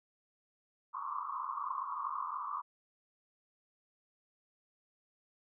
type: band-pass noise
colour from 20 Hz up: pink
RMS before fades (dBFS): -39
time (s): 0.93-2.62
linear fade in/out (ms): 20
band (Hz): 1000 to 1200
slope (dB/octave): 96
effects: none